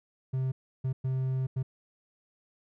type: tone bursts at uneven times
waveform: triangle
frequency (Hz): 130.81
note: C3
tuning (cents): 0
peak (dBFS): -25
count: 4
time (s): 0.33-0.52 / 0.84-0.93 / 1.04-1.47 / 1.56-1.63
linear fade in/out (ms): 10
effects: none